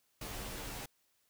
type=noise with comb filter; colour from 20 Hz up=pink; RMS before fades=-43 dBFS; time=0.21-0.86 s; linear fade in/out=5 ms; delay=12 ms; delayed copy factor=-0.8; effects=white hiss -75 dBFS RMS until 1.29 s